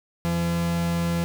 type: tone pair together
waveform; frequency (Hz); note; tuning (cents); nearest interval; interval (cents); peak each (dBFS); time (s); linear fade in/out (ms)
45% pulse; 85.2 / 170; F2 / F3; -42 / -46; octave; 1196; -32 / -23; 0.25-1.24; 0
effects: 8-bit